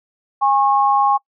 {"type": "tone pair together", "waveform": "sine", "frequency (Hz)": [818.2, 1089], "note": ["G#5", "C#6"], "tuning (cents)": [-26, -31], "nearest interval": "perfect fourth", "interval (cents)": 495, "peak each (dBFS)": [-14, -16], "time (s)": [0.41, 1.18], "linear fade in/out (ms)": 20, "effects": ["noise-tail reverb RT60 0.1 s tail -24 dB re dry"]}